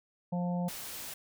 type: harmonic tone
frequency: 176.6 Hz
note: F3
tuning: 20 cents sharp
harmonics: 1 / 3 / 4 / 5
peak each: -30 / -40 / -42 / -44 dBFS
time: 0.32-0.69 s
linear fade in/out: 10 ms
type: noise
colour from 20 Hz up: white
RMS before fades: -42 dBFS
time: 0.68-1.14 s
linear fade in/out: 5 ms
effects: none